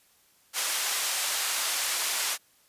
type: band-pass noise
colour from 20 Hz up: white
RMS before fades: -29 dBFS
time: 0.53-2.38 s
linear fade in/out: 50 ms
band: 730 to 10000 Hz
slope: 12 dB/octave
effects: white hiss -63 dBFS RMS until 2.68 s + resampled to 32000 Hz